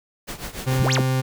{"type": "noise with tremolo", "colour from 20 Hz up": "pink", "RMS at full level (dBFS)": -30, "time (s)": [0.27, 0.88], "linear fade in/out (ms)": 20, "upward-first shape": "triangle", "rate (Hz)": 6.9, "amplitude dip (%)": 85}
{"type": "tone", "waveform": "40% pulse", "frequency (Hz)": 130.4, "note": "C3", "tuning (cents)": -5, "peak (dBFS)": -18, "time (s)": [0.66, 1.22], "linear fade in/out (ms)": 20}
{"type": "exponential two-way sweep", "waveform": "sine", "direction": "up then down", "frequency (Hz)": [57, 7800, 150.8], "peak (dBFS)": -21, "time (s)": [0.79, 1.01], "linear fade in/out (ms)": 0, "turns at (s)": 0.94}
{"effects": []}